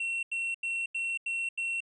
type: tone bursts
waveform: triangle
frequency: 2719 Hz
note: F7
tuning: 47 cents flat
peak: -28 dBFS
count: 6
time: 0-1.805 s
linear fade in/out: 5 ms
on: 230 ms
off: 85 ms
effects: resampled to 24000 Hz